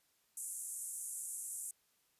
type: band-pass noise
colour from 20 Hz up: white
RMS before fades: -44 dBFS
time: 0.37-1.71 s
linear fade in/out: 2 ms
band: 7400 to 11000 Hz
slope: 48 dB/octave
effects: white hiss -75 dBFS RMS until 2.19 s + resampled to 32000 Hz